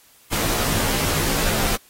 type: noise with comb filter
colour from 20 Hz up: pink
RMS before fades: -22 dBFS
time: 0.31-1.77 s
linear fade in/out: 20 ms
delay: 16 ms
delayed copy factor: -1
effects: white hiss -53 dBFS RMS until 1.89 s + AAC 48 kbps